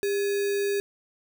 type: tone with sample-and-hold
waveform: sine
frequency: 402.1 Hz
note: G4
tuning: 44 cents sharp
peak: -23 dBFS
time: 0.03-0.8 s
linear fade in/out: 0 ms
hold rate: 2100 Hz
effects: none